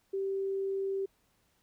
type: tone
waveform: sine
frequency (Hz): 389.2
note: G4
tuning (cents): -12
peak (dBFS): -30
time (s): 0.13-1.06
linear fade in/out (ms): 10
effects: pink hiss -72 dBFS RMS until 1.62 s